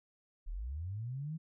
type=linear sweep; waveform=sine; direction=up; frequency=31.67 to 164.81 Hz; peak=-37 dBFS; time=0.46-1.38 s; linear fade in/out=20 ms; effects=none